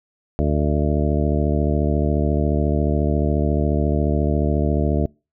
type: harmonic tone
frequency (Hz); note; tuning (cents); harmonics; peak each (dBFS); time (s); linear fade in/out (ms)
74.2; D2; +18; 1 / 2 / 3 / 4 / 5 / 6 / 8 / 9; -20 / -23 / -25 / -26 / -27 / -28 / -29 / -30; 0.39-5.06; 0
effects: noise-tail reverb RT60 0.3 s tail -26 dB re dry